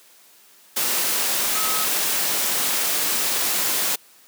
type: tone in noise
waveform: sine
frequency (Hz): 1278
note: D#6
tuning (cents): +46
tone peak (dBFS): -28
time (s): 1.55-1.85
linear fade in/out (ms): 10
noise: white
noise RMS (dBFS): -22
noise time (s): 0.76-3.96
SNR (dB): -9
effects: white hiss -52 dBFS RMS until 4.27 s + high-pass 200 Hz 12 dB/octave